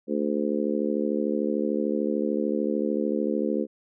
harmonic tone, 73.42 Hz, D2, in tune, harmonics 3 / 4 / 5 / 6 / 7, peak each -28 / -29 / -30 / -31 / -31 dBFS, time 0.07-3.67 s, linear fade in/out 50 ms, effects none

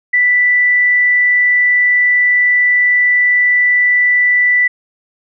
sine tone, 1975.5 Hz, B6, in tune, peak -8 dBFS, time 0.13-4.68 s, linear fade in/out 10 ms, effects none

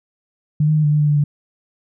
sine tone with pitch steps, 150.8 / 154.3 / 153.2 / 148 / 150.1 / 148.6 / 147.5 / 145.8 Hz, D3 / D#3 / D#3 / D3 / D3 / D3 / D3 / D3, +46 / -14 / -27 / +14 / +38 / +21 / +8 / -12 cents, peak -12 dBFS, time 0.6-1.24 s, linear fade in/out 5 ms, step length 80 ms, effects none

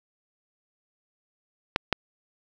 clicks, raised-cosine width 0.3 ms, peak -5 dBFS, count 2, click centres 1.761 / 1.927 s, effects none

